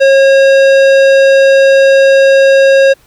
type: tone with tanh clipping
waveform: sine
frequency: 543 Hz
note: C#5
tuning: 36 cents flat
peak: -5 dBFS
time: 0-2.94 s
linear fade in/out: 20 ms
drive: 16 dB
effects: pink hiss -48 dBFS RMS until 3.06 s